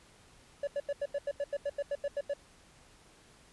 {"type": "tone bursts", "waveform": "triangle", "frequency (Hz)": 570, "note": "C#5", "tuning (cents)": 48, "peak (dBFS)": -28, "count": 14, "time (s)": [0.63, 2.337], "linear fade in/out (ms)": 5, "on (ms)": 43, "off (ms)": 85, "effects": ["pink hiss -60 dBFS RMS until 3.52 s", "resampled to 24000 Hz"]}